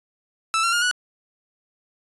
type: tone with pitch steps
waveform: sawtooth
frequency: 1318.5 / 1367.4 / 1418 / 1470.6 Hz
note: E6 / F6 / F6 / F#6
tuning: 0 / -37 / +26 / -11 cents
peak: -15 dBFS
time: 0.54-0.912 s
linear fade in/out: 0 ms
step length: 93 ms
effects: resampled to 24000 Hz